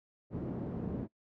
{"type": "band-pass noise", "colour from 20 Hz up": "pink", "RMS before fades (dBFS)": -38, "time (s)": [0.3, 1.08], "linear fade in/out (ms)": 50, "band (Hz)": [110, 360], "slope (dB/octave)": 12, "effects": ["noise-tail reverb RT60 0.1 s tail -23 dB re dry"]}